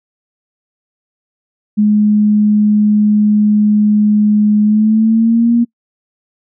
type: tone with pitch glide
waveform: sine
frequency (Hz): 210 to 235.7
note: G#3 to A#3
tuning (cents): +19 to +19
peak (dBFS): -7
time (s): 1.77-5.65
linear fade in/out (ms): 20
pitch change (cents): +200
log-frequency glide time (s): 4.63-5.54
effects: noise-tail reverb RT60 0.1 s tail -26 dB re dry